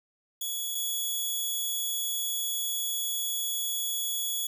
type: tone pair in turn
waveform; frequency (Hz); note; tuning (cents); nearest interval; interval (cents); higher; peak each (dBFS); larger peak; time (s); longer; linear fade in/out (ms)
10% pulse; 3382 / 3382; G#7 / G#7; +31 / +31; unison; 0; neither; -23 / -21; second; 0.41-0.75 / 0.75-4.47; second; 5
effects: none